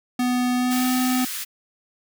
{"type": "tone with pitch glide", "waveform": "square", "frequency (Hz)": [248.2, 254], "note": ["B3", "B3"], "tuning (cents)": [9, 49], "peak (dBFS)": -20, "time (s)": [0.19, 1.25], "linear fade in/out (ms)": 5, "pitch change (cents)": 40, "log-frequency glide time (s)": [0.56, 0.87]}
{"type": "high-pass noise", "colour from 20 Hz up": "white", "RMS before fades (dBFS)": -30, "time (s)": [0.7, 1.45], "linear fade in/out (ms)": 20, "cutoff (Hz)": 1300, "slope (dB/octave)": 24}
{"effects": []}